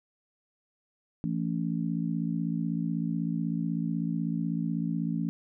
harmonic tone, 56.1 Hz, A1, 34 cents sharp, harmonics 3 / 4 / 5, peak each -30 / -32 / -34 dBFS, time 1.24-5.29 s, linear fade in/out 0 ms, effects none

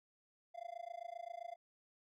triangle tone with amplitude modulation, 690 Hz, F5, 21 cents flat, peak -39 dBFS, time 0.54-1.56 s, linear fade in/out 20 ms, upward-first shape sine, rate 27.6 Hz, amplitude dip 100%, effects none

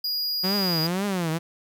square tone, 4878 Hz, D#8, 35 cents flat, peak -25 dBFS, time 0.04-0.87 s, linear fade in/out 5 ms
sawtooth tone with vibrato, 180 Hz, F#3, 47 cents flat, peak -20 dBFS, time 0.43-1.39 s, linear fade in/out 20 ms, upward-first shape triangle, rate 2 Hz, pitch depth 250 cents each way
effects none

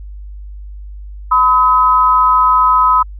sine tone pair together, 1008 / 1273.3 Hz, B5 / D#6, +35 / +40 cents, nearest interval major third, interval 405 cents, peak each -10 dBFS, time 1.31-3.03 s, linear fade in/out 10 ms, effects added 50 Hz sine -27 dBFS peak until 3.19 s

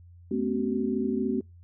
sine tone cluster, 216.3 / 249.7 / 273.9 / 378.9 Hz, A3 / B3 / C#4 / F#4, -29 / +19 / -21 / +41 cents, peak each -30 / -29 / -33 / -30 dBFS, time 0.31-1.41 s, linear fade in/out 5 ms, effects noise-tail reverb RT60 0.2 s tail -26 dB re dry + added 87 Hz sine -48 dBFS peak until 1.63 s

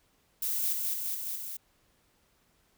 violet noise with echo, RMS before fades -31 dBFS, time 0.42-0.73 s, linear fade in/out 5 ms, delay 210 ms, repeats 4, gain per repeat -2 dB, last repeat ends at 1.57 s, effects pink hiss -69 dBFS RMS until 2.77 s

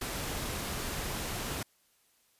pink noise, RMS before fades -36 dBFS, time 0.01-1.63 s, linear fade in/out 5 ms, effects white hiss -69 dBFS RMS until 2.39 s + resampled to 32000 Hz

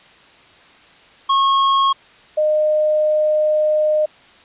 square / sine tone pair in turn, 1090 / 611.7 Hz, C#6 / D#5, -29 / -30 cents, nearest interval minor seventh, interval 1001 cents, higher first, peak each -13 dBFS, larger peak neither, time 1.29-1.93 / 2.37-4.06 s, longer second, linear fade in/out 10 ms, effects white hiss -47 dBFS RMS until 4.44 s + resampled to 8000 Hz

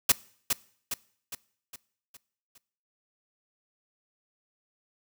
white noise with echo, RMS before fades -19 dBFS, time 0.09-0.12 s, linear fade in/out 5 ms, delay 410 ms, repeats 6, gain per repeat -6 dB, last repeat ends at 2.58 s, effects noise-tail reverb RT60 0.6 s tail -22 dB re dry

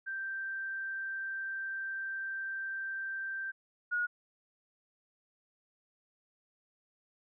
sine tone pair in turn, 1568 / 1446.4 Hz, G6 / F#6, 0 / -40 cents, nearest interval minor second, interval 140 cents, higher first, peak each -35 / -29 dBFS, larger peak second, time 0.06-3.52 / 3.91-4.07 s, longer first, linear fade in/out 20 ms, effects none

